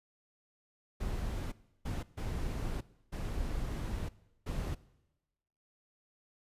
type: noise bursts at uneven times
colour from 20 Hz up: brown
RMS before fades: -36 dBFS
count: 5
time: 1-1.52 / 1.85-2.03 / 2.17-2.81 / 3.12-4.09 / 4.46-4.75 s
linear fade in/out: 10 ms
effects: noise-tail reverb RT60 1.0 s tail -20 dB re dry + resampled to 32000 Hz